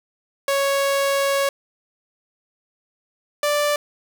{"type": "tone pair in turn", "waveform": "sawtooth", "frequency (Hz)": [554.4, 587.4], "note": ["C#5", "D5"], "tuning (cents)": [0, 0], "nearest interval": "minor second", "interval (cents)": 100, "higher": "second", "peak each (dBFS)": -14, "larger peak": "neither", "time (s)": [[0.48, 1.49], [3.43, 3.76]], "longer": "first", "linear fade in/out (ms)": 2, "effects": []}